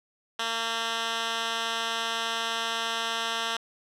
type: tone with band-pass filter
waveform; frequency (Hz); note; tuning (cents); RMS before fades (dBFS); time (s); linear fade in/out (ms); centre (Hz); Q
10% pulse; 228.3; A#3; -36; -30; 0.39-3.57; 5; 2900; 1.1
effects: none